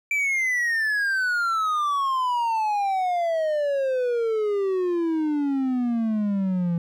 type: exponential sweep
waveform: triangle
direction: down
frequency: 2349 to 167.8 Hz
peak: -19 dBFS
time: 0.11-6.78 s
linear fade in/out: 2 ms
effects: none